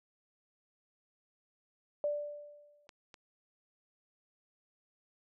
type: tone with exponential decay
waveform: sine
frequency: 587.3 Hz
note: D5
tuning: in tune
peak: -28 dBFS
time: 2.04-2.87 s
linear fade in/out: 1 ms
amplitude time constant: 180 ms
type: clicks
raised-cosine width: 0.2 ms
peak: -34 dBFS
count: 2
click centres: 2.892 / 3.142 s
effects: none